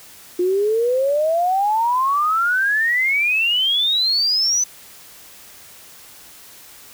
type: exponential sweep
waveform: sine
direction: up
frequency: 350.5 to 6100 Hz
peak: -15 dBFS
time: 0.39-4.64 s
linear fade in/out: 5 ms
effects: white hiss -43 dBFS RMS until 6.93 s